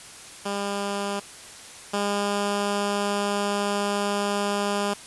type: tone pair in turn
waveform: 10% pulse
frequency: 201 / 203 Hz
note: G3 / G#3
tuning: +44 / -39 cents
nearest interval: unison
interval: 17 cents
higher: second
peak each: -18 / -15 dBFS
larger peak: second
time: 0.45-1.2 / 1.93-4.94 s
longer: second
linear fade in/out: 10 ms
effects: white hiss -43 dBFS RMS until 5.06 s + resampled to 24000 Hz